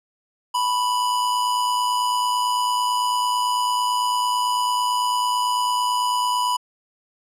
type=tone with amplitude modulation; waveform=square; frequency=987.8 Hz; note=B5; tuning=in tune; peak=-18 dBFS; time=0.54-6.57 s; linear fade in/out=10 ms; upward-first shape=sine; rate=109 Hz; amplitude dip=40%; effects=low-pass 12000 Hz 12 dB/octave